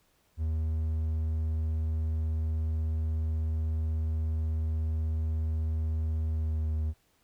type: tone with pitch glide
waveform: triangle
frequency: 79.1 to 77.79 Hz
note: D#2 to D#2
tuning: +29 to 0 cents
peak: -25 dBFS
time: 0.37-6.94 s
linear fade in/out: 50 ms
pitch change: -29 cents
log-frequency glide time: 6.29-6.77 s
effects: pink hiss -69 dBFS RMS until 7.23 s